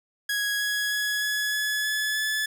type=tone with pitch steps; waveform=sawtooth; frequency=1661.2 / 1671.8 / 1682.4 / 1693.2 / 1704 / 1714.8 / 1725.8 Hz; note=G#6 / G#6 / G#6 / G#6 / G#6 / A6 / A6; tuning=0 / +11 / +22 / +33 / +44 / -45 / -34 cents; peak=-21 dBFS; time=0.29-2.46 s; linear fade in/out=5 ms; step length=310 ms; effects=none